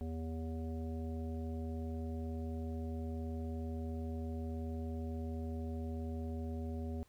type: harmonic tone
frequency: 80.7 Hz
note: E2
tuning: 36 cents flat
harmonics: 1 / 3 / 5 / 7 / 9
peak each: -39 / -43 / -49 / -53 / -55 dBFS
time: 0.01-7.03 s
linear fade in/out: 0 ms
effects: pink hiss -70 dBFS RMS until 7.08 s